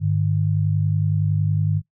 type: tone pair together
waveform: sine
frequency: 101.29 / 152.1 Hz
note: G#2 / D#3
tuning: -43 / -39 cents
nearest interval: perfect fifth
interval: 704 cents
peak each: -20 dBFS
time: 0-1.82 s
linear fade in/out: 50 ms
effects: noise-tail reverb RT60 0.1 s tail -17 dB re dry